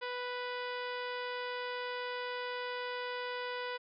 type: harmonic tone with a mistuned harmonic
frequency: 493.8 Hz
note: B4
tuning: in tune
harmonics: 1 / 2 / 3 / 4 / 5 / 6 / 7 / 8 / 9 / 10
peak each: -40 / -42 / -44 / -46 / -50 / -50 / -51 / -54 / -57 / -57 dBFS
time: 0.01-3.78 s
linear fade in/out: 20 ms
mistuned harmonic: 9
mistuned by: +48 cents
effects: none